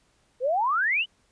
sine exponential sweep, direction up, 474.3 to 3100 Hz, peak -21 dBFS, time 0.4-1.06 s, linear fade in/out 50 ms, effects pink hiss -66 dBFS RMS until 1.31 s + resampled to 22050 Hz

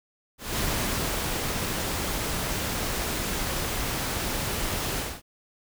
pink noise with ADSR envelope, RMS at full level -27 dBFS, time 0.38-5.22 s, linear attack 200 ms, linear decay 750 ms, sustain -2 dB, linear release 230 ms, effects none

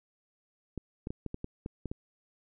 clicks, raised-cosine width 3 ms, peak -23 dBFS, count 9, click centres 0.777 / 1.071 / 1.105 / 1.263 / 1.344 / 1.444 / 1.661 / 1.857 / 1.915 s, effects none

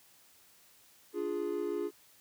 triangle chord, D diminished, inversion none, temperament equal, 293.7 / 349.2 / 415.3 Hz, D4 / F4 / Ab4, 0 / 0 / 0 cents, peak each -38 / -34 / -33 dBFS, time 1.13-1.91 s, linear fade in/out 50 ms, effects white hiss -62 dBFS RMS until 2.2 s + high-pass 60 Hz 12 dB/octave

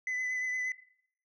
sine tone with vibrato, 2011 Hz, B6, 31 cents sharp, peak -28 dBFS, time 0.07-0.72 s, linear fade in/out 2 ms, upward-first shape sine, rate 8.6 Hz, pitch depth 18 cents each way, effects noise-tail reverb RT60 0.6 s tail -18 dB re dry + tanh soft clip ceiling -30 dBFS

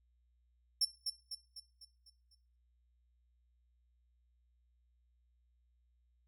35% pulse tone with echo, 5400 Hz, E8, 41 cents sharp, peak -26 dBFS, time 0.81-0.85 s, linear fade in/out 5 ms, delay 250 ms, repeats 6, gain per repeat -6 dB, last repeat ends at 2.35 s, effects noise-tail reverb RT60 0.5 s tail -18 dB re dry + added 60 Hz sine -70 dBFS peak until 6.27 s

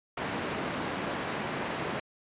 pink band-pass noise, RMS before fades -34 dBFS, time 0.17-2 s, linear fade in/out 5 ms, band 170 to 2400 Hz, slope 12 dB/octave, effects resampled to 8000 Hz

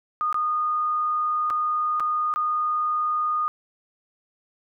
sine tone with dropouts, 1228 Hz, D#6, 23 cents flat, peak -21 dBFS, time 0.21-3.48 s, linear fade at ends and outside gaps 0 ms, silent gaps 0.327-0.344 / 1.501-1.506 / 1.998-2.004 / 2.339-2.36 s, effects none

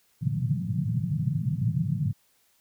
white band-pass noise, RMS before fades -27 dBFS, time 0.21-2.13 s, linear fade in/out 20 ms, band 110 to 170 Hz, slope 48 dB/octave, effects white hiss -66 dBFS RMS until 2.6 s

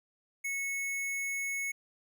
square tone, 2200 Hz, C#7, 14 cents flat, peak -33 dBFS, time 0.44-1.72 s, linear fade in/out 10 ms, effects none

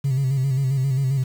sine tone with vibrato, 134.1 Hz, C3, 43 cents sharp, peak -16 dBFS, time 0.04-1.24 s, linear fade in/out 10 ms, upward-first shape square, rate 7.5 Hz, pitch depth 57 cents each way, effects tanh soft clip ceiling -16 dBFS + 7-bit

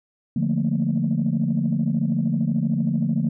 sine chord, Bb major seventh, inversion first, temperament equal, 146.83 / 174.61 / 220 / 233.1 Hz, D3 / F3 / A3 / Bb3, 0 / 0 / 0 / 0 cents, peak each -24 dBFS, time 0.36-3.29 s, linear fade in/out 5 ms, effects tanh soft clip ceiling -12 dBFS

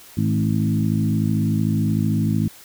harmonic tone with a mistuned harmonic, 53.3 Hz, G#1, 46 cents sharp, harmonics 2 / 3 / 4 / 5 / 6, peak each -22 / -22 / -22 / -27 / -30 dBFS, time 0.17-2.48 s, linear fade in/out 5 ms, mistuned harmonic 4, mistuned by +22 cents, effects white hiss -45 dBFS RMS until 2.64 s

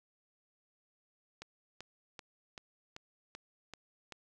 click train, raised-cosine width 0.2 ms, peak -28 dBFS, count 8, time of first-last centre 1.42-4.123 s, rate 2.59 Hz, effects none

